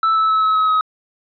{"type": "tone with pitch steps", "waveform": "triangle", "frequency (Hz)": [1318.5, 1308.6, 1298.8, 1289.1, 1279.5, 1269.9], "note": ["E6", "E6", "E6", "E6", "D#6", "D#6"], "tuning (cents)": [0, -13, -26, -39, 48, 35], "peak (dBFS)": -11, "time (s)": [0.03, 0.81], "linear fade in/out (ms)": 2, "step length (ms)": 130, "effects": ["resampled to 11025 Hz"]}